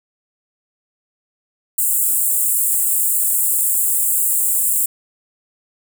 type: high-pass noise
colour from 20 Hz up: pink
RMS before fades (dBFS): -17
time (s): 1.78-4.86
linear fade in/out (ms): 5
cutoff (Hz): 7500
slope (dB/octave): 96
effects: none